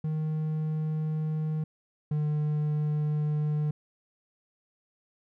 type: tone pair in turn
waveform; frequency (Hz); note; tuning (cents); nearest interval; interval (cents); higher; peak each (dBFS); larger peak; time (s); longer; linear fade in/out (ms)
triangle; 155.56 / 150.52; D#3 / D3; 0 / +43; minor second; 57; first; -25 / -23; second; 0.04-1.64 / 2.11-3.71; neither; 5
effects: none